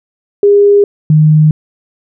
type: tone pair in turn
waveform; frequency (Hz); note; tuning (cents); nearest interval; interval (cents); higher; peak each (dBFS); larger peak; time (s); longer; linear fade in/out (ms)
sine; 406.2 / 154.01; G#4 / D#3; -38 / -17; octave + perfect fourth; 1679; first; -3; neither; 0.43-0.84 / 1.1-1.51; neither; 2
effects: none